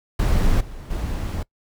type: noise with level steps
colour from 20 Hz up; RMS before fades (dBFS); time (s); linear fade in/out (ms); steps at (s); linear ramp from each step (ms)
brown; -18 / -35 / -25; 0.19-1.43; 5; 0.6 / 0.9; 10
effects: noise-tail reverb RT60 0.1 s tail -23 dB re dry